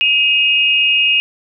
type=tone pair together; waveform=sine; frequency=2531 / 2841 Hz; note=D#7 / F7; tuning=+29 / +29 cents; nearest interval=major second; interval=200 cents; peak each=-13 dBFS; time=0.01-1.2 s; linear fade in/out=0 ms; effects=none